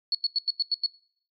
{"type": "tone bursts", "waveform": "sine", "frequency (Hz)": 4384, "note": "C#8", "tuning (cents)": -20, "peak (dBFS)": -21, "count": 7, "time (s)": [0.12, 0.862], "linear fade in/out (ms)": 2, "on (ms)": 28, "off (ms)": 91, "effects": ["noise-tail reverb RT60 0.6 s tail -23 dB re dry", "MP3 64 kbps"]}